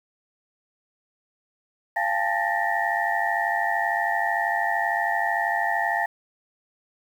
sine tone cluster, 689 / 799 / 872 / 1786 / 1884 Hz, F5 / G5 / A5 / A6 / A#6, -24 / +33 / -16 / +25 / +18 cents, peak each -28 dBFS, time 1.96-6.06 s, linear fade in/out 5 ms, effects 8-bit

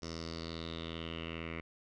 10% pulse tone with low-pass filter sweep, 82.41 Hz, E2, in tune, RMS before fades -42 dBFS, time 0.02-1.61 s, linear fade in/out 5 ms, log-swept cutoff 5600 to 2300 Hz, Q 5.4, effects none

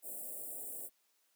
white band-stop noise, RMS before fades -44 dBFS, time 0.02-0.9 s, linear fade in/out 50 ms, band 730 to 7700 Hz, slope 96 dB/octave, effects white hiss -75 dBFS RMS until 1.35 s + high-pass 300 Hz 12 dB/octave

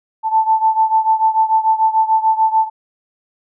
sine beating tone pair, 880 / 886.8 Hz, A5 / A5, 0 / +13 cents, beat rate 6.8 Hz, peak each -13 / -16 dBFS, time 0.23-2.7 s, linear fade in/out 50 ms, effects none

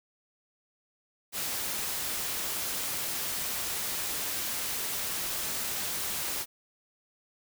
white noise, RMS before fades -33 dBFS, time 1.32-6.46 s, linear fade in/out 50 ms, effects none

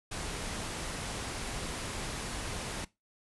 pink low-pass noise, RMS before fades -38 dBFS, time 0.11-2.85 s, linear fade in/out 10 ms, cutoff 11000 Hz, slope 96 dB/octave, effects noise-tail reverb RT60 0.2 s tail -19 dB re dry

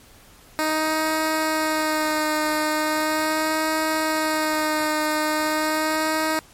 10% pulse tone with vibrato, 310.6 Hz, D#4, 3 cents flat, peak -12 dBFS, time 0.59-6.39 s, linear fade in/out 0 ms, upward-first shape sine, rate 0.39 Hz, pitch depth 22 cents each way, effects pink hiss -50 dBFS RMS until 6.53 s + MP3 64 kbps

